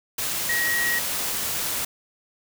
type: tone in noise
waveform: sine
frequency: 1900 Hz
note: A#6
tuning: 33 cents sharp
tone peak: -22 dBFS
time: 0.49-0.99 s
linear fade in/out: 5 ms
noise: white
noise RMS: -27 dBFS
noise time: 0.18-1.85 s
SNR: +2 dB
effects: none